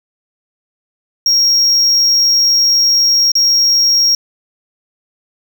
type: tone with dropouts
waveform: triangle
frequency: 5588 Hz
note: F8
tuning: in tune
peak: -7 dBFS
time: 1.26-4.15 s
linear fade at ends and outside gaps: 2 ms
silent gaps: 3.318-3.353 s
effects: none